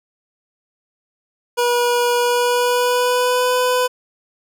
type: tone with pitch glide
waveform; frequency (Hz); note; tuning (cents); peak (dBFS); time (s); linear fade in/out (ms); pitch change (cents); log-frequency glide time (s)
25% pulse; 483.4 to 500.7; B4 to B4; -37 to +24; -11; 1.57-3.88; 20; +61; 2.17-3.54
effects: none